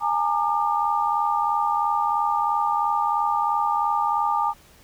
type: tone cluster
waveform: sine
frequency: 828 / 911 / 1202 Hz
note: G#5 / A#5 / D6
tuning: -5 / -40 / +40 cents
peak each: -24 dBFS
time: 0-4.54 s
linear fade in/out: 50 ms
effects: pink hiss -53 dBFS RMS until 4.83 s